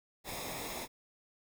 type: noise with comb filter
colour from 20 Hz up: pink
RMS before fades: -41 dBFS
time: 0.24-0.88 s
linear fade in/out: 50 ms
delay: 0.67 ms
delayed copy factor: -0.65
effects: none